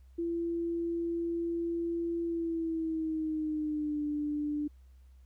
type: tone with pitch glide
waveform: sine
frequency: 338 to 296 Hz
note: E4 to D4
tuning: +43 to +14 cents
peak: -30 dBFS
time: 0.18-4.68 s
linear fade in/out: 10 ms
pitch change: -229 cents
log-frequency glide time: 2.23-4.03 s
effects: added 64 Hz sine -53 dBFS peak until 5.25 s + pink hiss -75 dBFS RMS until 5.25 s